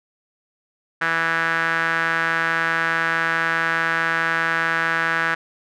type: tone with band-pass filter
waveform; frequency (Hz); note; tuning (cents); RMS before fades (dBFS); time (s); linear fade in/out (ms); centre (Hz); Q
sawtooth; 164.7; E3; -1; -21; 1.01-5.35; 10; 1600; 4.4
effects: none